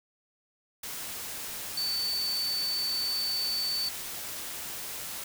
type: tone in noise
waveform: sine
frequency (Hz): 4519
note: C#8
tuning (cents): +33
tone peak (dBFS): -28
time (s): 1.77-3.89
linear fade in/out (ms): 5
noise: white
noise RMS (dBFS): -38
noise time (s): 0.83-5.24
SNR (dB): +7
effects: none